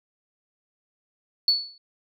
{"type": "tone with exponential decay", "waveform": "sine", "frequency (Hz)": 4435, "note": "C#8", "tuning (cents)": 0, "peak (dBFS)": -13, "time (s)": [1.48, 1.78], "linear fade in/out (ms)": 2, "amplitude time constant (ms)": 64, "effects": ["tanh soft clip ceiling -9 dBFS"]}